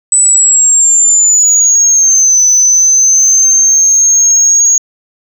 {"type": "linear two-way sweep", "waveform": "sine", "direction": "down then up", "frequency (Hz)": [8000, 6030, 6640], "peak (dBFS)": -3, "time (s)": [0.12, 4.78], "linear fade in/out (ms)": 2, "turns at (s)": 2.44, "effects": ["tanh soft clip ceiling 0 dBFS"]}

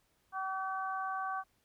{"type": "harmonic tone", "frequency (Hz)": 381.8, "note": "G4", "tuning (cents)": -46, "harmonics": [2, 3, 4], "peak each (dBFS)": [-38, -37, -42], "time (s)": [0.32, 1.44], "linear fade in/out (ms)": 50, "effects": ["pink hiss -74 dBFS RMS until 1.64 s"]}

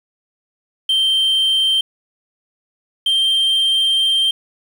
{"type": "tone pair in turn", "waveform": "sine", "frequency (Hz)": [3136, 3158], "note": ["G7", "G7"], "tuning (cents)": [0, 12], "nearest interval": "unison", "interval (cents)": 12, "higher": "second", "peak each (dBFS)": -10, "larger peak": "neither", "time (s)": [[0.89, 1.81], [3.06, 4.31]], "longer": "second", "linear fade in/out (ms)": 5, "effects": ["tanh soft clip ceiling -12 dBFS", "7-bit"]}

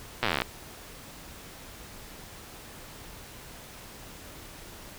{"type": "slowing click train", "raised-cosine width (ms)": 0.3, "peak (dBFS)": -9, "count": 17, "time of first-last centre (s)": [0.23, 0.419], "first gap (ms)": 8, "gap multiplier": 1.05, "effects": ["pink hiss -46 dBFS RMS until 4.98 s"]}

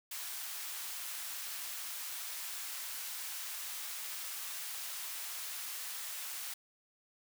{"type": "high-pass noise", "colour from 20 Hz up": "white", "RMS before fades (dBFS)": -42, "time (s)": [0.11, 6.54], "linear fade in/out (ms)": 5, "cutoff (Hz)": 970, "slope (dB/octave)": 12, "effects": []}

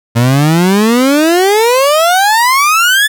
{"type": "exponential sweep", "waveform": "30% pulse", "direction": "up", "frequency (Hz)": [114.3, 1760], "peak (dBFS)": -4, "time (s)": [0.15, 3.08], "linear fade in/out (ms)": 20, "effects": []}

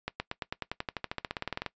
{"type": "accelerating click train", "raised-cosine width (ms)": 0.3, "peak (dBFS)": -16, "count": 22, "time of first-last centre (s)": [0.08, 1.663], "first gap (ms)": 120, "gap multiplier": 0.95, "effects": ["noise-tail reverb RT60 0.1 s tail -20 dB re dry", "resampled to 16000 Hz"]}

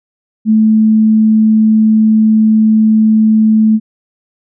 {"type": "tone", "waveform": "sine", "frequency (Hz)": 218.1, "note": "A3", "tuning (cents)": -15, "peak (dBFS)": -5, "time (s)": [0.45, 3.8], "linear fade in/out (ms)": 50, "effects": []}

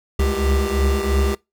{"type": "tone cluster", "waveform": "square", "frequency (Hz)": [67.8, 70.8, 393.9], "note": ["C#2", "C#2", "G4"], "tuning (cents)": [-38, 37, 8], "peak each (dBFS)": [-21, -22, -24], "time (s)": [0.19, 1.35], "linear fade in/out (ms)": 5, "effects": ["noise-tail reverb RT60 0.2 s tail -23 dB re dry"]}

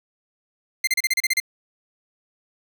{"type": "tone bursts", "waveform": "sawtooth", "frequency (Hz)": 2088, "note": "C7", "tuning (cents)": -4, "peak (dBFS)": -14, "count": 9, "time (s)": [0.84, 1.401], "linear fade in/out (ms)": 5, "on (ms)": 33, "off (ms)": 33, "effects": []}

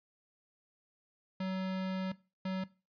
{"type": "tone bursts at uneven times", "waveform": "square", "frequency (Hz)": 188.2, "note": "F#3", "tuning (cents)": 30, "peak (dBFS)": -34, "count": 2, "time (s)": [[1.4, 2.12], [2.45, 2.64]], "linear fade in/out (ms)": 5, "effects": ["noise-tail reverb RT60 0.3 s tail -19 dB re dry", "resampled to 11025 Hz"]}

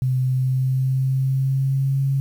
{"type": "tone with pitch glide", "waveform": "sine", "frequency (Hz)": [128.9, 136.56], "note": ["C3", "C#3"], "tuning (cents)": [-26, -26], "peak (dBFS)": -17, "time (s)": [0.02, 2.2], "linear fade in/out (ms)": 0, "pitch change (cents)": 100, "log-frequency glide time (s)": [0.26, 2.04], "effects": ["8-bit"]}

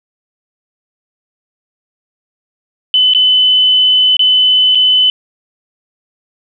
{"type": "tone with dropouts", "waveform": "sine", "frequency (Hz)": 3019, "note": "F#7", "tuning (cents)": 34, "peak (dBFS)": -6, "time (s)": [2.94, 5.1], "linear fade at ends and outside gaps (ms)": 1, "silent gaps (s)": [[3.136, 3.148], [4.168, 4.193], [4.749, 4.754]], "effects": []}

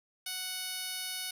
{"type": "tone with band-pass filter", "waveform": "10% pulse", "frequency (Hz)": 740, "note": "F#5", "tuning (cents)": 0, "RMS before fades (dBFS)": -38, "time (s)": [0.26, 1.31], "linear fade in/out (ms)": 5, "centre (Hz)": 9200, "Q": 0.63, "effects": []}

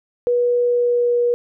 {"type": "tone with pitch glide", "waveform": "sine", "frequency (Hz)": [485.4, 480.9], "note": ["B4", "B4"], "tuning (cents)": [-30, -46], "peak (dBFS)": -14, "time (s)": [0.27, 1.34], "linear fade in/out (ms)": 0, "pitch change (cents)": -16, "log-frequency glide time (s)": [0.62, 1.2], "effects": []}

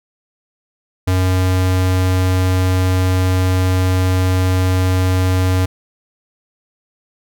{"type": "tone", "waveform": "square", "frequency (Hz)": 92.5, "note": "F#2", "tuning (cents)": 0, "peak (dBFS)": -13, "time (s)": [1.07, 5.66], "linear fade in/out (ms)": 10, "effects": []}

